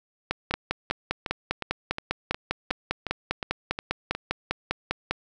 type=two click trains; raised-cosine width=0.3 ms; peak=-9 / -14 dBFS; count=25 / 11; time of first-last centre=0.31-5.11 / 0.54-4.15 s; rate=5 / 2.77 Hz; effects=none